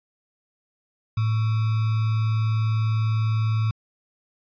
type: tone with sample-and-hold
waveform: sine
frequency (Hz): 110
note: A2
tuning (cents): 0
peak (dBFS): -19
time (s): 1.17-3.71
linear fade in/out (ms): 5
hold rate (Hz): 1225
effects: resampled to 11025 Hz